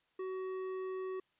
triangle tone with tanh clipping, 375.5 Hz, F#4, 26 cents sharp, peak -39 dBFS, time 0.19-1.2 s, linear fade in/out 5 ms, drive 15 dB, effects white hiss -75 dBFS RMS until 1.39 s + resampled to 8000 Hz

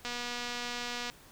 click train, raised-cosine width 0.2 ms, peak -20 dBFS, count 255, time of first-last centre 0.05-1.1 s, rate 242 Hz, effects pink hiss -56 dBFS RMS until 1.31 s

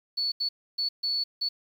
sine tone bursts at uneven times, 4435 Hz, C#8, in tune, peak -25 dBFS, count 5, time 0.17-0.32 / 0.4-0.49 / 0.78-0.89 / 1.03-1.24 / 1.41-1.49 s, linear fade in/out 10 ms, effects 9-bit

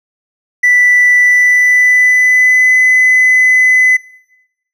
triangle tone with pitch glide, 1975.5 to 2015 Hz, B6 to B6, 0 to +34 cents, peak -3 dBFS, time 0.63-3.97 s, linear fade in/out 10 ms, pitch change +34 cents, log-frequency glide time 1.19-2.75 s, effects noise-tail reverb RT60 1.0 s tail -24 dB re dry + tanh soft clip ceiling 0 dBFS

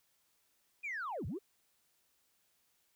sine linear two-way sweep, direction down then up, 2500 to 67.8 to 439.5 Hz, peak -36 dBFS, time 0.83-1.39 s, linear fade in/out 20 ms, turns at 1.26 s, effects tanh soft clip ceiling -34 dBFS + white hiss -75 dBFS RMS until 2.95 s

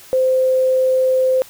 sine tone, 518 Hz, C5, 17 cents flat, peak -12 dBFS, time 0.13-1.42 s, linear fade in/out 0 ms, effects white hiss -42 dBFS RMS until 1.49 s

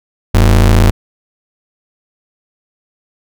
square ring-modulated tone, 69.3 Hz, C#2, in tune, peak -3 dBFS, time 0.34-0.91 s, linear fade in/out 10 ms, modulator 27.5 Hz, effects none

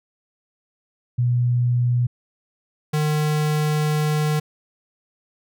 sine / square tone pair in turn, 122.1 / 151.86 Hz, B2 / D#3, -19 / -42 cents, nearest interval major third, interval 377 cents, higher second, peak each -16 / -19 dBFS, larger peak first, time 1.18-2.07 / 2.93-4.4 s, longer second, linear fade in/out 10 ms, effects none

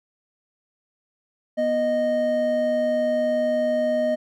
triangle tone pair together, 243.7 / 619.6 Hz, B3 / D#5, -23 / -7 cents, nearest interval octave + major third, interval 1616 cents, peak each -25 / -18 dBFS, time 1.57-4.16 s, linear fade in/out 20 ms, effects none

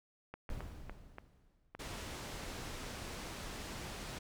clicks, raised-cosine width 0.5 ms, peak -30 dBFS, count 6, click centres 0.34 / 0.492 / 0.606 / 0.896 / 1.184 / 1.75 s
brown noise with exponential decay, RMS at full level -40 dBFS, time 0.5-1.93 s, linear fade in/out 0 ms, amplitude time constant 310 ms
pink low-pass noise, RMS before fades -45 dBFS, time 1.79-4.19 s, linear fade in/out 10 ms, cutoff 8300 Hz, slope 12 dB/octave
effects none

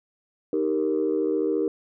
sine chord, Eb major, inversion none, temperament equal, 311.1 / 392 / 466.2 Hz, Eb4 / G4 / Bb4, 0 / 0 / 0 cents, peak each -25 dBFS, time 0.53-1.68 s, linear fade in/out 2 ms, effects tanh soft clip ceiling -14 dBFS

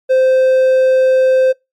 triangle tone, 520 Hz, C5, 11 cents flat, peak -6 dBFS, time 0.09-1.53 s, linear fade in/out 20 ms, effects noise-tail reverb RT60 0.2 s tail -24 dB re dry + MP3 96 kbps

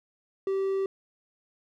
triangle tone, 387.6 Hz, G4, 20 cents flat, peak -23 dBFS, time 0.47-0.86 s, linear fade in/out 2 ms, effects none

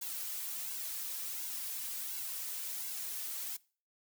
blue noise with flanger, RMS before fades -40 dBFS, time 0.01-3.57 s, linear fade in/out 10 ms, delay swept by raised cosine 1.6 to 3.7 ms, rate 1.4 Hz, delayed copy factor -1, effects noise-tail reverb RT60 0.4 s tail -22 dB re dry

